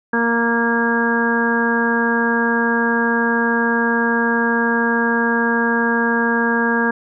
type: harmonic tone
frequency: 233.1 Hz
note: A#3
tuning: in tune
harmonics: 1 / 2 / 3 / 4 / 5 / 6 / 7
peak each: -19 / -22 / -31 / -23 / -28 / -29 / -19 dBFS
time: 0.13-6.91 s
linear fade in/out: 5 ms
effects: none